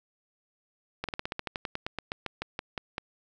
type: slowing click train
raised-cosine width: 0.3 ms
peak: -16 dBFS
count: 19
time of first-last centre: 1.04-2.981 s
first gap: 47 ms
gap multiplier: 1.09
effects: none